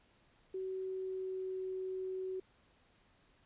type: tone with pitch glide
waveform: sine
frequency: 377.4 to 375.2 Hz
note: F#4 to F#4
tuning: +34 to +24 cents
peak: -37 dBFS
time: 0.54-2.4 s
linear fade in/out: 5 ms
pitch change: -10 cents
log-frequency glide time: 0.83-1.62 s
effects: pink hiss -69 dBFS RMS until 3.45 s + resampled to 8000 Hz